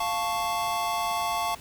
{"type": "chord", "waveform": "square", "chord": "F augmented", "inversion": "none", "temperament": "equal", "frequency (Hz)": [698.5, 880, 1108.7], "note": ["F5", "A5", "C#6"], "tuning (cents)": [0, 0, 0], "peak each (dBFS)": -31, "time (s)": [0, 1.55], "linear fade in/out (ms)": 5, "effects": ["pink hiss -47 dBFS RMS until 1.6 s"]}